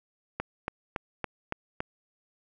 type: click train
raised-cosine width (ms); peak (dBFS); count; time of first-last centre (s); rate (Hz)
0.5; -15; 6; 0.4-1.804; 3.56
effects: none